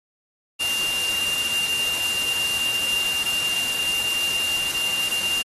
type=tone in noise; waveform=sine; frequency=2794 Hz; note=F7; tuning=in tune; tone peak=-22 dBFS; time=0.59-5.43 s; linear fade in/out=20 ms; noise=white; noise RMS=-29 dBFS; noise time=0.59-5.43 s; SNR=+4 dB; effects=AAC 32 kbps